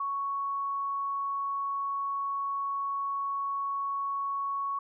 sine tone, 1111 Hz, C#6, 4 cents sharp, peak -29 dBFS, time 0-4.79 s, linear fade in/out 5 ms, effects none

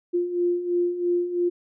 sine beating tone pair, 348.9 / 351.9 Hz, F4 / F4, -2 / +13 cents, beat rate 3 Hz, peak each -28 / -22 dBFS, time 0.13-1.5 s, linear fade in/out 20 ms, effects none

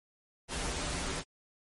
pink noise with comb filter, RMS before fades -35 dBFS, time 0.48-1.24 s, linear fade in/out 50 ms, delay 9.3 ms, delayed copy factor -0.6, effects MP3 48 kbps

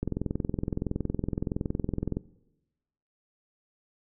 click train, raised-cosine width 3 ms, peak -16 dBFS, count 47, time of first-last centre 0.03-2.17 s, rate 21.5 Hz, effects noise-tail reverb RT60 1.0 s tail -20 dB re dry

